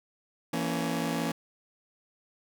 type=chord; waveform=sawtooth; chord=A# diminished; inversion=second; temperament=just; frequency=167.82 / 233.1 / 279.7 Hz; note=E3 / A#3 / C#4; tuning=+31 / 0 / +16 cents; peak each=-29 dBFS; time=0.53-1.32 s; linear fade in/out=5 ms; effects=none